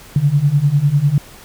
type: beating tone pair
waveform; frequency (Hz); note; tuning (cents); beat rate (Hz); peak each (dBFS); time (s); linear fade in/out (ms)
sine; 138.59 / 148.59; C#3 / D3; 0 / +21; 10; -15 / -13; 0.16-1.18; 2
effects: pink hiss -40 dBFS RMS until 1.44 s